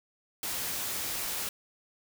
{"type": "noise", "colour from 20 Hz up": "white", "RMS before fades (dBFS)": -34, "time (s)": [0.43, 1.49], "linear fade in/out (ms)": 2, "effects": []}